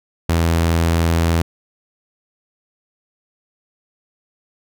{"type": "tone", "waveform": "sawtooth", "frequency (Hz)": 83.2, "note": "E2", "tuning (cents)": 17, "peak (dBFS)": -10, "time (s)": [0.29, 1.42], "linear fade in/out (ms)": 5, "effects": []}